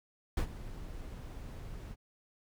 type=noise with ADSR envelope; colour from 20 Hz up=brown; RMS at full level=-27 dBFS; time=0.37-1.96 s; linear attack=5 ms; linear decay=86 ms; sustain=-17 dB; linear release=42 ms; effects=none